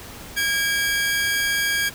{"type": "tone pair together", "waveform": "sawtooth", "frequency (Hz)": [1631, 2307], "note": ["G#6", "D7"], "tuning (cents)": [-32, -31], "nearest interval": "tritone", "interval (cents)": 601, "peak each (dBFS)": [-17, -24], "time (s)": [0.36, 1.9], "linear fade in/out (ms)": 20, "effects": ["pink hiss -39 dBFS RMS until 1.94 s"]}